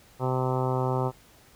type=harmonic tone; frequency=128.8 Hz; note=C3; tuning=27 cents flat; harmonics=1 / 2 / 3 / 4 / 5 / 6 / 7 / 8 / 9 / 10; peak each=-27 / -35 / -31 / -33 / -37 / -35 / -34 / -38 / -40 / -41 dBFS; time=0.19-1.12 s; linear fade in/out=50 ms; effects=pink hiss -56 dBFS RMS until 1.55 s